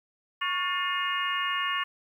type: harmonic tone with a mistuned harmonic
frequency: 356 Hz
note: F4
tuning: 33 cents sharp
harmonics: 3 / 4 / 5 / 6 / 7 / 8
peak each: -30 / -38 / -32 / -37 / -40 / -32 dBFS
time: 0.41-1.84 s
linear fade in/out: 10 ms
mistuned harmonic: 3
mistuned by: +69 cents
effects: 10-bit